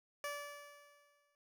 15% pulse tone with exponential decay, 579 Hz, D5, 25 cents flat, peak -32 dBFS, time 0.24-1.35 s, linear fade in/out 1 ms, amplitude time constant 240 ms, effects none

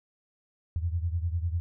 sine beating tone pair, 82.41 / 92.41 Hz, E2 / F#2, 0 / -2 cents, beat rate 10 Hz, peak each -28 / -32 dBFS, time 0.76-1.6 s, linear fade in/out 0 ms, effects none

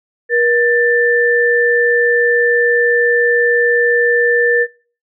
sine tone pair together, 477.8 / 1773 Hz, A#4 / A6, +43 / +13 cents, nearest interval octave + major seventh, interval 2270 cents, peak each -13 dBFS, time 0.29-4.67 s, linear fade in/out 50 ms, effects noise-tail reverb RT60 0.4 s tail -22 dB re dry

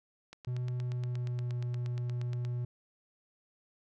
click train, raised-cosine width 0.2 ms, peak -30 dBFS, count 19, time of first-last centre 0.33-2.45 s, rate 8.49 Hz
triangle tone with pitch glide, 124.2 to 122 Hz, B2 to B2, +10 to -21 cents, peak -30 dBFS, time 0.47-2.65 s, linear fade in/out 5 ms, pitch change -31 cents, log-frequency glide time 0.67-1.56 s
effects none

